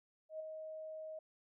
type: tone with ADSR envelope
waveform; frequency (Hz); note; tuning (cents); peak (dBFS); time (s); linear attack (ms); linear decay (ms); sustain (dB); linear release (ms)
sine; 629; D#5; +19; -39; 0.29-1.19; 110; 7; -5; 4
effects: none